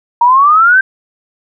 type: exponential sweep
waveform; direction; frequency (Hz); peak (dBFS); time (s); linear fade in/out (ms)
sine; up; 932.3 to 1584; -4; 0.21-0.81; 5
effects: none